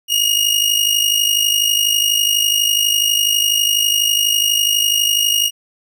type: tone with amplitude modulation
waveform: sawtooth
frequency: 2867 Hz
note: F7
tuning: 45 cents sharp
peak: -7 dBFS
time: 0.08-5.51 s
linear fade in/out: 50 ms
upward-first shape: sine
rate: 52.1 Hz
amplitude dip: 65%
effects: none